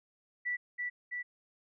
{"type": "tone with echo", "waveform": "sine", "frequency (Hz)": 1962, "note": "B6", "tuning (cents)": -12, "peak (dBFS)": -31, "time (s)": [0.45, 0.57], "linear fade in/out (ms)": 20, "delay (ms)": 330, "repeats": 2, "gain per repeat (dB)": -2, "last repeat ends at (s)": 1.23, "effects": []}